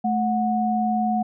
sine tone pair together, 217.8 / 733 Hz, A3 / F#5, -17 / -16 cents, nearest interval octave + major sixth, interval 2101 cents, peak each -22 / -22 dBFS, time 0.04-1.23 s, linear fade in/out 10 ms, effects none

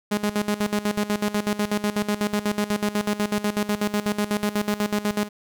sawtooth tone with tremolo, 207.7 Hz, G#3, in tune, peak -16 dBFS, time 0.11-5.29 s, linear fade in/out 10 ms, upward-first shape square, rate 8.1 Hz, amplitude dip 80%, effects none

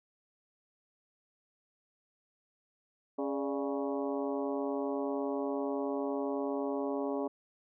harmonic tone with a mistuned harmonic, 138.3 Hz, C#3, 4 cents flat, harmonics 2 / 3 / 4 / 5 / 6 / 7 / 8, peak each -35 / -36 / -38 / -44 / -44 / -46 / -47 dBFS, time 3.18-7.28 s, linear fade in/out 10 ms, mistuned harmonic 4, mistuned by +91 cents, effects none

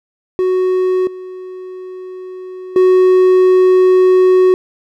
triangle tone with level steps, 370 Hz, F#4, in tune, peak -9 / -24 / -4 dBFS, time 0.39-4.54 s, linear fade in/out 0 ms, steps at 1.07 / 2.76 s, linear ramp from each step 2 ms, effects none

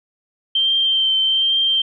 sine tone with vibrato, 3136 Hz, G7, in tune, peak -14 dBFS, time 0.55-1.82 s, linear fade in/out 5 ms, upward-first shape triangle, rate 1.2 Hz, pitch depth 21 cents each way, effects none

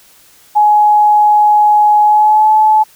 sine tone with pitch glide, 840 to 862.1 Hz, G#5 to A5, +19 to -36 cents, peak -5 dBFS, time 0.55-2.84 s, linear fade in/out 20 ms, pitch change +45 cents, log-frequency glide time 2.03-2.5 s, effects white hiss -45 dBFS RMS until 2.95 s

